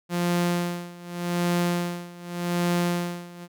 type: tone with tremolo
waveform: sawtooth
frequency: 174.61 Hz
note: F3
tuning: in tune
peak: -17 dBFS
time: 0.09-3.48 s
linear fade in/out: 50 ms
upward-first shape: sine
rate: 0.85 Hz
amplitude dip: 90%
effects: none